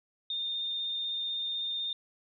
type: tone with vibrato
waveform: sine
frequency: 3637 Hz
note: A#7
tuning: 43 cents flat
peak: -31 dBFS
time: 0.3-1.93 s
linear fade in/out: 2 ms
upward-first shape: sine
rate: 16 Hz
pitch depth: 12 cents each way
effects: none